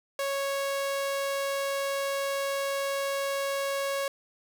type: tone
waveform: sawtooth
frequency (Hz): 553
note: C#5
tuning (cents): -4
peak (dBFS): -24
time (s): 0.19-4.08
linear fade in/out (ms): 2
effects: none